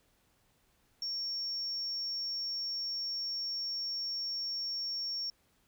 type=tone; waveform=triangle; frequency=5500 Hz; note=F8; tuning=27 cents flat; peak=-31 dBFS; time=1.02-5.3 s; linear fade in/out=2 ms; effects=tanh soft clip ceiling -31 dBFS + pink hiss -71 dBFS RMS until 5.67 s